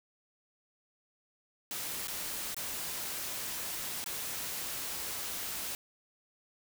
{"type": "noise with dropouts", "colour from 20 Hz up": "white", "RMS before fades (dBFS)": -38, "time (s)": [1.71, 5.75], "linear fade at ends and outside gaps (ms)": 1, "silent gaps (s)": [[2.073, 2.081], [2.545, 2.566], [4.042, 4.061]], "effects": []}